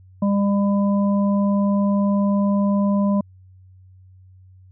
harmonic tone, 200.7 Hz, G3, 41 cents sharp, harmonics 1 / 3 / 5, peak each -16 / -26 / -30 dBFS, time 0.22-3.21 s, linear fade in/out 5 ms, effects added 93 Hz sine -45 dBFS peak until 4.71 s

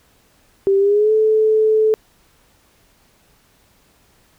sine tone with pitch glide, 392 to 435 Hz, G4 to A4, 0 to -20 cents, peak -11 dBFS, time 0.67-1.94 s, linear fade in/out 0 ms, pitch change +180 cents, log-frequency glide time 0.78-1.12 s, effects pink hiss -56 dBFS RMS until 4.38 s

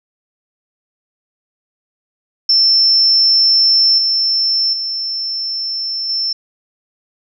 sine tone with level steps, 5350 Hz, E8, 25 cents sharp, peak -8 / -12 / -18 / -15 dBFS, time 2.49-6.33 s, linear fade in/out 5 ms, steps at 3.98 / 4.73 / 6.09 s, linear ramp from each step 5 ms, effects none

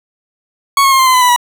40% pulse tone with pitch steps, 1109 / 1088.1 / 1067.5 / 1047.4 / 1027.6 / 1008.2 / 989.1 / 970.5 Hz, C#6 / C#6 / C6 / C6 / C6 / B5 / B5 / B5, 0 / -33 / +34 / +1 / -32 / +35 / +2 / -31 cents, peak -6 dBFS, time 0.77-1.362 s, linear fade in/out 2 ms, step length 74 ms, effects none

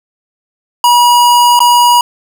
square tone with dropouts, 965 Hz, B5, 40 cents flat, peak -5 dBFS, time 0.84-2.01 s, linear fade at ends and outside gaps 2 ms, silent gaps 1.592-1.603 s, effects none

